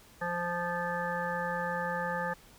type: harmonic tone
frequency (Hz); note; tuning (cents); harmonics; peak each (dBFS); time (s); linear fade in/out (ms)
174.3; F3; -3; 1 / 3 / 5 / 7 / 9 / 10; -39 / -36 / -36 / -39 / -42 / -37; 0.21-2.34; 10
effects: pink hiss -57 dBFS RMS until 2.58 s